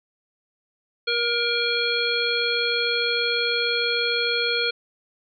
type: harmonic tone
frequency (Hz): 473.2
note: A#4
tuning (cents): +26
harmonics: 1 / 3 / 5 / 7 / 9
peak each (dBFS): -27 / -27 / -27 / -27 / -27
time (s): 1.07-4.71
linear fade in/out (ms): 10
effects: none